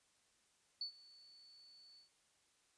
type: tone with ADSR envelope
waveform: sine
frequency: 4467 Hz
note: C#8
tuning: 12 cents sharp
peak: -38 dBFS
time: 0.81-2.1 s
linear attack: 3 ms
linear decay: 98 ms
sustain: -22 dB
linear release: 120 ms
effects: white hiss -75 dBFS RMS until 2.77 s + resampled to 22050 Hz

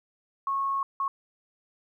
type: tone bursts at uneven times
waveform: sine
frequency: 1096 Hz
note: C#6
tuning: 20 cents flat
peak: -25 dBFS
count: 2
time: 0.47-0.83 / 1-1.08 s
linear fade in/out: 2 ms
effects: 11-bit

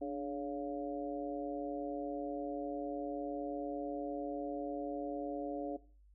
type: harmonic tone with a mistuned harmonic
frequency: 140.5 Hz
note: C#3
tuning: 24 cents sharp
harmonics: 2 / 3 / 4 / 5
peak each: -39 / -44 / -42 / -45 dBFS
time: 0.01-5.77 s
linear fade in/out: 10 ms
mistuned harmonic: 2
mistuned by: +71 cents
effects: noise-tail reverb RT60 0.4 s tail -18 dB re dry + added 50 Hz sine -60 dBFS peak until 6.14 s

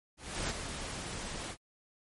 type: noise with ADSR envelope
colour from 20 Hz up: pink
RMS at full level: -33 dBFS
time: 0.17-1.57 s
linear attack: 330 ms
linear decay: 17 ms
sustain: -7 dB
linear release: 74 ms
effects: MP3 48 kbps

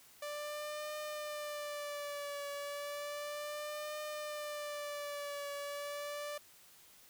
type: tone with vibrato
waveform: sawtooth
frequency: 587.3 Hz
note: D5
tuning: in tune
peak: -36 dBFS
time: 0.22-6.38 s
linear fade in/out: 5 ms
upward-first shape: triangle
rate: 0.33 Hz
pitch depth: 53 cents each way
effects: white hiss -61 dBFS RMS until 7.09 s

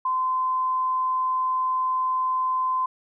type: tone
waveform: sine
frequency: 1030 Hz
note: C6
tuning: 28 cents flat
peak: -21 dBFS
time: 0.05-2.86 s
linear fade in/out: 5 ms
effects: none

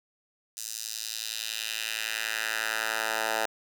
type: tone with high-pass filter sweep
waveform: 10% pulse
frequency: 110.7 Hz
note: A2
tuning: 11 cents sharp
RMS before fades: -32 dBFS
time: 0.57-3.46 s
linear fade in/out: 5 ms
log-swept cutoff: 6500 to 830 Hz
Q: 1.5
effects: none

